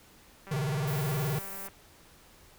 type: click train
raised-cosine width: 0.5 ms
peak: -32 dBFS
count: 238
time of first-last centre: 0.47-1.685 s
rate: 195 Hz
type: tone with vibrato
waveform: square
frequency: 142.4 Hz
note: C#3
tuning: 47 cents sharp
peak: -29 dBFS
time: 0.51-1.39 s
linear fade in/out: 5 ms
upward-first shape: square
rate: 19 Hz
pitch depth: 160 cents each way
type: noise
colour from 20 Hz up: violet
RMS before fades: -41 dBFS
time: 0.87-1.68 s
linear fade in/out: 10 ms
effects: pink hiss -57 dBFS RMS until 2.58 s